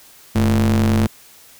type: ring-modulated tone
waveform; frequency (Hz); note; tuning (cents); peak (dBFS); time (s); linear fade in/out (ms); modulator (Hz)
square; 60.7; B1; -29; -11; 0.35-1.07; 10; 157
effects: white hiss -46 dBFS RMS until 1.59 s